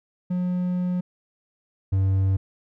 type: tone pair in turn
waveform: triangle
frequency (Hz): 180 / 96.07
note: F#3 / G2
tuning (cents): -47 / -34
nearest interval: major seventh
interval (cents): 1087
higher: first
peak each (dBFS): -20 / -16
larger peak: second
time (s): 0.3-1.01 / 1.92-2.37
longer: first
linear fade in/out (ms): 10
effects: none